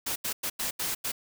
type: noise bursts at uneven times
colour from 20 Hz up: white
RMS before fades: -31 dBFS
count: 6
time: 0.06-0.16 / 0.24-0.33 / 0.43-0.5 / 0.59-0.71 / 0.79-0.95 / 1.04-1.12 s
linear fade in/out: 10 ms
effects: none